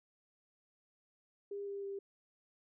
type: tone with pitch steps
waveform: sine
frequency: 402.7 / 399.2 / 395.8 Hz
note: G4 / G4 / G4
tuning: +47 / +32 / +17 cents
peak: -39 dBFS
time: 1.51-1.99 s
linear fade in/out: 5 ms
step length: 160 ms
effects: none